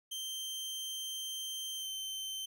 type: tone with pitch glide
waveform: sawtooth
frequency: 3136 to 3100 Hz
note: G7 to G7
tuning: 0 to -20 cents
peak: -35 dBFS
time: 0.11-2.46 s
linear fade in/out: 10 ms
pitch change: -20 cents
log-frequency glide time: 1.75-1.88 s
effects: none